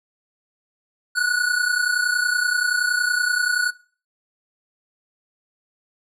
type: tone pair together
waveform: square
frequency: 1455 / 1485.6 Hz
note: F#6 / F#6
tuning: -29 / +7 cents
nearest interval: unison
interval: 36 cents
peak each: -22 / -22 dBFS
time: 1.15-3.71 s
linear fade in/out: 20 ms
effects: noise-tail reverb RT60 0.4 s tail -20 dB re dry + low-pass 11000 Hz 12 dB/octave